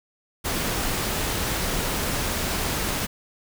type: noise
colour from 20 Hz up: pink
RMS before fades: -26 dBFS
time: 0.44-3.07 s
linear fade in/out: 20 ms
effects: none